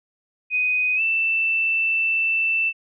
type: tone with pitch glide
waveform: sine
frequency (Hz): 2498 to 2662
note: D#7 to E7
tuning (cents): +6 to +16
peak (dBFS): -18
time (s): 0.5-2.73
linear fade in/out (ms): 50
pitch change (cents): +110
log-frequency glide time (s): 0.96-1.01
effects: none